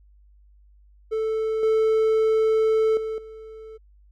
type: tone with level steps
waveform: triangle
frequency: 440 Hz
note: A4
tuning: in tune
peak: -20 / -15 / -24 / -36 dBFS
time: 1.11-3.78 s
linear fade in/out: 20 ms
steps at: 1.63 / 2.97 / 3.18 s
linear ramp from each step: 2 ms
effects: added 50 Hz sine -51 dBFS peak until 4.11 s